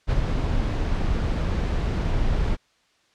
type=noise with ADSR envelope; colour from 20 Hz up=brown; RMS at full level=-19 dBFS; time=0.07-2.57 s; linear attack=41 ms; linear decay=33 ms; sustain=-4 dB; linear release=33 ms; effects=white hiss -63 dBFS RMS until 3.14 s + low-pass 5000 Hz 12 dB/octave